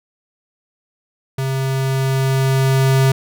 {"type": "tone with level ramp", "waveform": "square", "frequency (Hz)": 133.6, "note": "C3", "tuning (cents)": 36, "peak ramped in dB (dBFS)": [-19, -11], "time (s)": [1.38, 3.12], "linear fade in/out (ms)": 5, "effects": []}